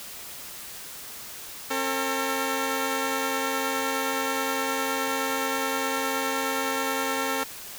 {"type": "tone pair together", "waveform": "10% pulse", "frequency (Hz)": [268.8, 451.2], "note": ["C4", "A4"], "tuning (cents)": [47, 44], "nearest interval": "major sixth", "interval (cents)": 897, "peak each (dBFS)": [-20, -20], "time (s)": [1.7, 7.44], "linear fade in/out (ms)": 10, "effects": ["white hiss -40 dBFS RMS until 7.78 s"]}